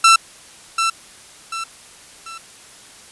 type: tone with echo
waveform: sawtooth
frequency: 1339 Hz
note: E6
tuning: 27 cents sharp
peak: -4 dBFS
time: 0.04-0.16 s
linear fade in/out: 5 ms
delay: 740 ms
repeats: 3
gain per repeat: -8 dB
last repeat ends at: 2.38 s
effects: white hiss -43 dBFS RMS until 3.11 s + resampled to 24000 Hz